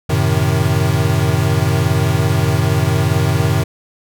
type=chord; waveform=square; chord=F# diminished seventh; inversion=none; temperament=equal; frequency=92.5 / 110 / 130.81 / 155.56 Hz; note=F#2 / A2 / C3 / Eb3; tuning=0 / 0 / 0 / 0 cents; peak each=-19 dBFS; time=0.09-3.64 s; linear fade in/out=10 ms; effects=none